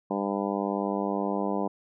harmonic tone, 99.8 Hz, G2, 32 cents sharp, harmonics 2 / 3 / 4 / 5 / 6 / 7 / 8 / 9 / 10, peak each -31 / -33 / -34 / -35 / -36 / -36 / -37 / -38 / -38 dBFS, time 0.1-1.68 s, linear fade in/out 10 ms, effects none

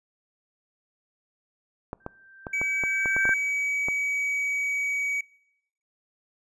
clicks, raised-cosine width 1 ms, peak -18 dBFS, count 10, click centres 1.931 / 2.064 / 2.468 / 2.615 / 2.837 / 3.058 / 3.165 / 3.254 / 3.292 / 3.885 s
sine tone with exponential growth, 1568 Hz, G6, in tune, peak -19 dBFS, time 2-3.34 s, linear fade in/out 5 ms, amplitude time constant 290 ms
triangle tone with pitch glide, 2281 to 2265 Hz, C#7 to C#7, +49 to +37 cents, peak -23 dBFS, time 2.53-5.21 s, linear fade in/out 5 ms, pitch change -12 cents, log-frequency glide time 2.64-5.09 s
effects noise-tail reverb RT60 0.8 s tail -24 dB re dry + resampled to 24000 Hz

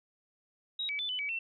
sine tone with pitch steps, 3814 / 2287 / 3504 / 3005 / 2280 / 2696 Hz, A#7 / D7 / A7 / F#7 / C#7 / E7, +39 / -47 / -8 / +26 / +48 / +38 cents, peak -32 dBFS, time 0.79-1.39 s, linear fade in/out 5 ms, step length 100 ms, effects none

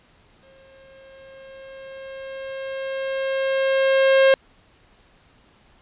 45% pulse tone with exponential growth, 536 Hz, C5, 42 cents sharp, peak -11 dBFS, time 0.43-4.34 s, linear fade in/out 1 ms, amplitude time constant 850 ms, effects pink hiss -56 dBFS RMS until 5.81 s + resampled to 8000 Hz

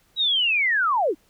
sine linear sweep, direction down, 3903 to 263.1 Hz, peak -18 dBFS, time 0.16-1.15 s, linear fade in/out 50 ms, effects pink hiss -62 dBFS RMS until 1.29 s

